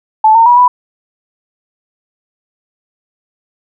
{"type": "tone with pitch steps", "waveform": "sine", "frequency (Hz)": [871, 913, 969, 988], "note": ["A5", "A#5", "B5", "B5"], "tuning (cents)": [-18, -36, -33, 0], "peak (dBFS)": -3, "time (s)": [0.24, 0.68], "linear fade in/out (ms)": 5, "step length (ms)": 110, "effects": []}